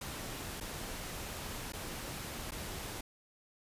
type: noise with dropouts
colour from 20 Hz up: pink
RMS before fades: -42 dBFS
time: 0.01-3.01 s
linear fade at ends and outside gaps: 5 ms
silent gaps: 0.602-0.608 / 1.723-1.733 / 2.509-2.518 s
effects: resampled to 32000 Hz